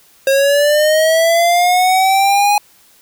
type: linear sweep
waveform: square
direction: up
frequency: 537 to 830.6 Hz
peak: -10 dBFS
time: 0.27-2.58 s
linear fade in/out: 2 ms
effects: white hiss -49 dBFS RMS until 3.01 s